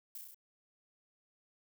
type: noise with echo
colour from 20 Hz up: violet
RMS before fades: -45 dBFS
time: 0.15-0.18 s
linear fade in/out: 2 ms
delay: 33 ms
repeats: 5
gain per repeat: -2 dB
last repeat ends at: 0.345 s
effects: none